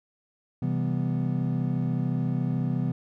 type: chord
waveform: triangle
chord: C major seventh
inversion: none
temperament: equal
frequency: 130.81 / 164.81 / 196 / 246.9 Hz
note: C3 / E3 / G3 / B3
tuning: 0 / 0 / 0 / 0 cents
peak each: -26 / -27 / -32 / -29 dBFS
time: 0.62-2.92 s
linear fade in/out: 5 ms
effects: none